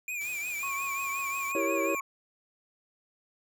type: tone with vibrato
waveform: square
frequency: 2407 Hz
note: D7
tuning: 42 cents sharp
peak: -33 dBFS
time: 0.08-2 s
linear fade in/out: 2 ms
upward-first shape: triangle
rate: 5.6 Hz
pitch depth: 91 cents each way
type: noise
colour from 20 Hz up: white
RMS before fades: -47 dBFS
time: 0.21-1.52 s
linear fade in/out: 0 ms
type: tone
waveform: sine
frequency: 1100 Hz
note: C#6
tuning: 14 cents flat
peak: -34 dBFS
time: 0.63-2.01 s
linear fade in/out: 2 ms
type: chord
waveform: triangle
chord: E diminished seventh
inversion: none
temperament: equal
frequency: 329.6 / 392 / 466.2 / 554.4 Hz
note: E4 / G4 / Bb4 / Db5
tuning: 0 / 0 / 0 / 0 cents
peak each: -30 / -32 / -35 / -29 dBFS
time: 1.55-1.95 s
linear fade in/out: 2 ms
effects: none